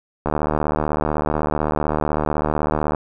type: click train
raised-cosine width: 1 ms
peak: -6 dBFS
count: 205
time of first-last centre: 0.26-2.948 s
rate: 75.9 Hz
effects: none